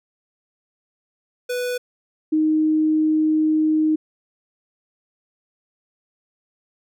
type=tone pair in turn; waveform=square / sine; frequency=493.9 / 311.1 Hz; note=B4 / D#4; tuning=0 / 0 cents; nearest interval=minor sixth; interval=800 cents; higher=first; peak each=-23 / -15 dBFS; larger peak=second; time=1.49-1.78 / 2.32-3.96 s; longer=second; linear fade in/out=10 ms; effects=none